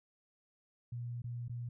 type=tone with dropouts; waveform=sine; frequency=120 Hz; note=B2; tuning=49 cents flat; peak=-38 dBFS; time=0.92-1.69 s; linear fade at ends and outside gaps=5 ms; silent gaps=1.22-1.241 / 1.482-1.495 s; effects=none